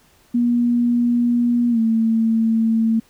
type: tone with pitch glide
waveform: sine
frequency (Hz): 239.7 to 224.9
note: A#3 to A3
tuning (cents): +48 to +38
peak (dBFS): -14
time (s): 0.34-3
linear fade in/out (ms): 10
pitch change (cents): -110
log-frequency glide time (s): 1.7-1.79
effects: pink hiss -55 dBFS RMS until 3.09 s